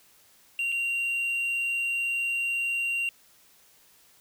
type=tone with dropouts; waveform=triangle; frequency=2762 Hz; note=F7; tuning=20 cents flat; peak=-24 dBFS; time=0.59-3.09 s; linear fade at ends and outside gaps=1 ms; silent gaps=0.719-0.723 s; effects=white hiss -59 dBFS RMS until 4.2 s